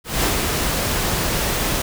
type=noise with ADSR envelope; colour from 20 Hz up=pink; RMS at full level=-18 dBFS; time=0.04-1.82 s; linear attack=190 ms; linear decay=120 ms; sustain=-3 dB; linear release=6 ms; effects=none